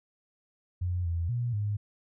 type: tone with pitch steps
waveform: sine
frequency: 89.3 / 84.6 / 120.5 / 103.7 Hz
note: F2 / E2 / B2 / G#2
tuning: +39 / +45 / -42 / -2 cents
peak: -27 dBFS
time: 0.81-1.77 s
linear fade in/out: 10 ms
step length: 240 ms
effects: none